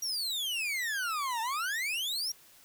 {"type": "exponential two-way sweep", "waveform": "40% pulse", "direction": "down then up", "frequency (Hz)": [5790, 880, 5790], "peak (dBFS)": -30, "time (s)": [0.02, 2.32], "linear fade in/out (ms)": 5, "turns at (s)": 1.41, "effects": ["white hiss -58 dBFS RMS until 2.64 s"]}